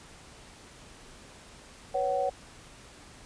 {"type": "chord", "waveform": "sine", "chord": "B suspended second", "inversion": "none", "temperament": "equal with one note detuned", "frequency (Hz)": [493.9, 554.4, 751.2], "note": ["B4", "C#5", "F#5"], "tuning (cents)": [0, 0, 26], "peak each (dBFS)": [-33, -29, -29], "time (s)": [1.94, 2.3], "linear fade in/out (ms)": 10, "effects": ["pink hiss -51 dBFS RMS until 3.25 s", "resampled to 22050 Hz"]}